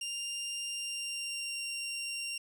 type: tone with pitch glide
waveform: 20% pulse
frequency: 2794 to 2768 Hz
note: F7 to F7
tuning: 0 to -16 cents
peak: -30 dBFS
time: 0.01-2.38 s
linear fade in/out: 5 ms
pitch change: -16 cents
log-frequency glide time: 0.68-1.6 s
effects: none